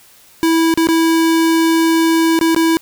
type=tone with dropouts; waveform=square; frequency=327.4 Hz; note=E4; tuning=12 cents flat; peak=-11 dBFS; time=0.43-2.77 s; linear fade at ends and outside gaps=0 ms; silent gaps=0.74-0.775 / 0.871-0.887 / 2.39-2.412 / 2.547-2.563 s; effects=white hiss -46 dBFS RMS until 2.81 s